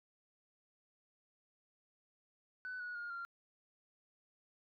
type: tone with pitch steps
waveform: sine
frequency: 1500 / 1460.7 / 1422.4 / 1385.1 Hz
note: F#6 / F#6 / F6 / F6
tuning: +23 / -23 / +31 / -15 cents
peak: -40 dBFS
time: 2.65-3.25 s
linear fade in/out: 0 ms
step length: 150 ms
effects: tanh soft clip ceiling -38 dBFS